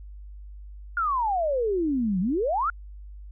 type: exponential two-way sweep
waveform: sine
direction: down then up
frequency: 1442 to 175.2 to 1442 Hz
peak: -22 dBFS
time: 0.97-2.7 s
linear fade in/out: 2 ms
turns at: 2.2 s
effects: added 50 Hz sine -39 dBFS peak until 3.31 s